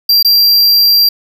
square tone with dropouts, 4736 Hz, D8, 14 cents sharp, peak -6 dBFS, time 0.09-1.09 s, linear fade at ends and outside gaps 5 ms, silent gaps 0.228-0.247 s, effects none

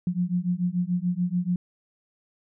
sine beating tone pair, 174.61 / 181.51 Hz, F3 / F#3, 0 / -33 cents, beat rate 6.9 Hz, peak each -26 dBFS, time 0.07-1.56 s, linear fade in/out 2 ms, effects none

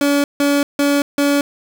30% pulse tone bursts, 285 Hz, C#4, 48 cents sharp, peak -10 dBFS, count 4, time 0.01-1.41 s, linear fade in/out 2 ms, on 230 ms, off 160 ms, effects none

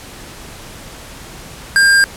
square tone, 1602 Hz, G6, 37 cents sharp, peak -8 dBFS, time 1.76-2.04 s, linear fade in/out 0 ms, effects pink hiss -34 dBFS RMS until 2.16 s + low-pass 12000 Hz 12 dB/octave

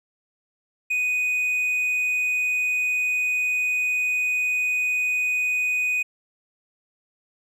triangle tone, 2489 Hz, D#7, in tune, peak -19 dBFS, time 0.9-6.03 s, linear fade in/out 10 ms, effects none

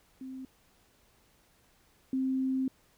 sine tone pair in turn, 261.6 / 262.7 Hz, C4 / C4, 0 / +7 cents, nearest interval unison, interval 7 cents, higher second, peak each -39 / -27 dBFS, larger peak second, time 0.21-0.45 / 2.13-2.68 s, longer second, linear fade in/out 2 ms, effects pink hiss -66 dBFS RMS until 2.97 s

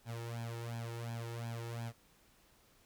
sawtooth tone with flanger, 116.5 Hz, A#2, 1 cent flat, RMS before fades -42 dBFS, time 0.05-1.93 s, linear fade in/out 50 ms, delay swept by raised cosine 1.2 to 2.3 ms, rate 2.8 Hz, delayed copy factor +0.9, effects pink hiss -67 dBFS RMS until 2.85 s

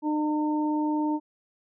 harmonic tone, 302.9 Hz, D#4, 46 cents flat, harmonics 1 / 2 / 3, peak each -24 / -38 / -31 dBFS, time 0.02-1.2 s, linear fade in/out 50 ms, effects none

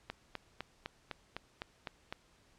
click train, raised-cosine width 0.3 ms, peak -23 dBFS, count 9, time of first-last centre 0.1-2.125 s, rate 3.95 Hz, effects pink hiss -67 dBFS RMS until 2.58 s + low-pass 8000 Hz 12 dB/octave

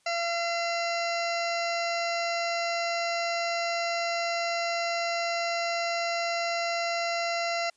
harmonic tone, 682 Hz, F5, 41 cents flat, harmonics 1 / 2 / 3 / 4 / 6 / 7 / 8 / 9 / 10, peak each -29 / -36 / -34 / -37 / -39 / -40 / -41 / -52 / -45 dBFS, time 0.06-7.7 s, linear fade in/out 5 ms, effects white hiss -67 dBFS RMS until 7.76 s + resampled to 22050 Hz

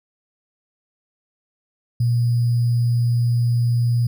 sine tone with sample-and-hold, 119.3 Hz, A#2, 41 cents sharp, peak -15 dBFS, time 2-4.07 s, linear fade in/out 5 ms, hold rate 4900 Hz, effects none

